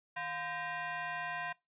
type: tone with frequency modulation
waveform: sine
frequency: 158.1 Hz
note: D#3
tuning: 28 cents sharp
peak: -36 dBFS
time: 0.16-1.53 s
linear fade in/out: 10 ms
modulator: 864 Hz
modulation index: 2.6
effects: noise-tail reverb RT60 0.2 s tail -22 dB re dry + resampled to 8000 Hz